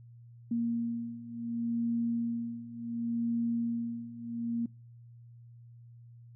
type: beating tone pair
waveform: sine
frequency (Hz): 233.1 / 233.79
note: A#3 / A#3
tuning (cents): 0 / +5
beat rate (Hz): 0.69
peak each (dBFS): -35 / -32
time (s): 0.51-4.66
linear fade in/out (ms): 5
effects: noise-tail reverb RT60 0.4 s tail -25 dB re dry + added 118 Hz sine -50 dBFS peak until 6.35 s